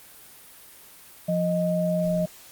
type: tone pair together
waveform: sine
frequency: 174.61 / 622.2 Hz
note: F3 / D#5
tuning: 0 / 0 cents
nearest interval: octave + minor seventh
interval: 2200 cents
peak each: -24 dBFS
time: 1.28-2.26 s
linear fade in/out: 10 ms
effects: white hiss -48 dBFS RMS until 2.51 s + Opus 32 kbps